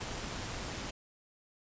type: noise with amplitude modulation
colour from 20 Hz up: pink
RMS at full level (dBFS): -38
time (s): 0-0.91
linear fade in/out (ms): 10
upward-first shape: sine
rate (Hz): 186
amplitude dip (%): 35
effects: resampled to 16000 Hz